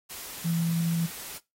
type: tone in noise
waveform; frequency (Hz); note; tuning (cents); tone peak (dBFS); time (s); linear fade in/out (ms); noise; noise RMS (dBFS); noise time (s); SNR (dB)
sine; 167.2; E3; +25; -24; 0.44-1.07; 20; white; -40; 0.09-1.39; +13
effects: noise-tail reverb RT60 0.2 s tail -19 dB re dry + AAC 48 kbps